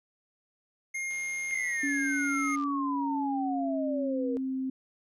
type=tone; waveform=square; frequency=2131 Hz; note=C7; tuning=31 cents sharp; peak=-32 dBFS; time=0.94-2.56 s; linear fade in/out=10 ms
type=click train; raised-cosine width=0.2 ms; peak=-34 dBFS; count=123; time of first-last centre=1.11-2.637 s; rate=79.9 Hz
type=exponential sweep; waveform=sine; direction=down; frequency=2132 to 466.2 Hz; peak=-31 dBFS; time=1.51-4.37 s; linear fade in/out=0 ms
type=tone with pitch glide; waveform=sine; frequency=281.5 to 262.6 Hz; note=C#4 to C4; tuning=+27 to +6 cents; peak=-29 dBFS; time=1.83-4.7 s; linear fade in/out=5 ms; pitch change=-121 cents; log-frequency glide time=2.77-4.55 s
effects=low-pass 11000 Hz 12 dB/octave